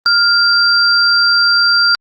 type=tone pair together; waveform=sine; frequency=1404 / 4717 Hz; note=F6 / D8; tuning=+9 / +7 cents; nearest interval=octave + major sixth; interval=2098 cents; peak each=-11 dBFS; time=0.06-1.95 s; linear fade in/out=0 ms; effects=Opus 32 kbps